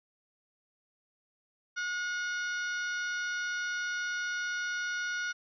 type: harmonic tone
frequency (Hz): 723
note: F#5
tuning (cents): -40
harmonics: 2 / 3 / 4 / 5 / 6 / 7 / 8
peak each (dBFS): -32 / -45 / -47 / -47 / -49 / -52 / -45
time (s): 1.76-5.33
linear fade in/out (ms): 20
effects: none